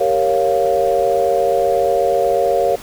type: chord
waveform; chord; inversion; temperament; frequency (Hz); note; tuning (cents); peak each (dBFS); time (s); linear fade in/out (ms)
sine; G half-diminished seventh; none; equal; 392 / 466.2 / 554.4 / 698.5; G4 / Bb4 / Db5 / F5; 0 / 0 / 0 / 0; -21 / -18 / -17 / -18; 0-2.76; 10
effects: pink hiss -36 dBFS RMS until 2.82 s